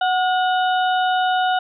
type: harmonic tone with a mistuned harmonic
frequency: 740 Hz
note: F#5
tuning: in tune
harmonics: 1 / 2 / 4 / 5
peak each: -17 / -23 / -29 / -31 dBFS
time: 0.01-1.59 s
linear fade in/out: 5 ms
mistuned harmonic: 2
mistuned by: -47 cents
effects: none